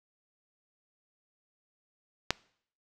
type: click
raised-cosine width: 0.2 ms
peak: -7 dBFS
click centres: 2.306 s
effects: noise-tail reverb RT60 0.6 s tail -23 dB re dry